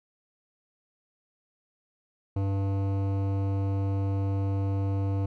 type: tone with hard clipping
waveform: sine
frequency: 98 Hz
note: G2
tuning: in tune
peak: -27 dBFS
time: 2.36-5.26 s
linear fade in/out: 5 ms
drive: 15 dB
effects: none